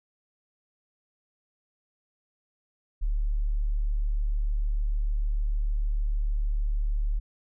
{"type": "tone", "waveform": "sine", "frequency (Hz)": 36.71, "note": "D1", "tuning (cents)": 0, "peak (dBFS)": -23, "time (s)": [3.01, 7.2], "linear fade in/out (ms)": 20, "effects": []}